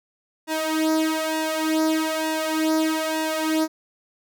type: tone with flanger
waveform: sawtooth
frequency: 315.9 Hz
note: D#4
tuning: 26 cents sharp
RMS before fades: -23 dBFS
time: 0.47-3.68 s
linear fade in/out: 50 ms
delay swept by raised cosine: 1.1 to 3 ms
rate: 1.1 Hz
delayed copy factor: +0.75
effects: none